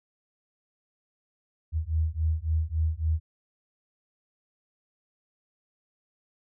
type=beating tone pair; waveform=sine; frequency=77.9 / 81.5 Hz; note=D#2 / E2; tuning=+3 / -19 cents; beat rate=3.6 Hz; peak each=-27 dBFS; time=1.72-3.2 s; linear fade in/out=50 ms; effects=none